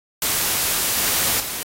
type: noise with level steps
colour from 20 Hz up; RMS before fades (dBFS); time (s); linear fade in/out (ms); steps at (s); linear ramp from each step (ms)
white; -20 / -28; 0.22-1.63; 2; 1.4; 2
effects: AAC 48 kbps